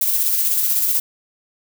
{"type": "noise with tremolo", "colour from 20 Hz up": "violet", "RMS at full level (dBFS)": -17, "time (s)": [0.01, 1], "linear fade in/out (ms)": 5, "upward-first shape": "square", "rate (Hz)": 16, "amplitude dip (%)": 30, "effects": []}